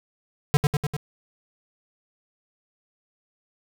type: tone with echo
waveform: square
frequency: 146.83 Hz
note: D3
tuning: in tune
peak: -15 dBFS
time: 0.54-0.57 s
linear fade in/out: 0 ms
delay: 99 ms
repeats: 4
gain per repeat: -3 dB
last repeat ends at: 0.966 s
effects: none